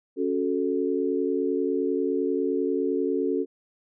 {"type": "chord", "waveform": "sine", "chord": "F# minor", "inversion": "second", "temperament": "equal", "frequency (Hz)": [277.2, 370, 440], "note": ["C#4", "F#4", "A4"], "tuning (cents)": [0, 0, 0], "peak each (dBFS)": -27, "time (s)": [0.16, 3.46], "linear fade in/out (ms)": 50, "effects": []}